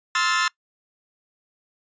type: chord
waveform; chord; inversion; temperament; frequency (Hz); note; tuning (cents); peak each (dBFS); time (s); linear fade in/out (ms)
sawtooth; F major seventh; second; equal with one note detuned; 1046.5 / 1300.4 / 1396.9 / 1760; C6 / E6 / F6 / A6; 0 / -24 / 0 / 0; -22 / -21 / -23 / -20; 0.15-0.48; 2
effects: noise-tail reverb RT60 0.1 s tail -23 dB re dry + resampled to 16000 Hz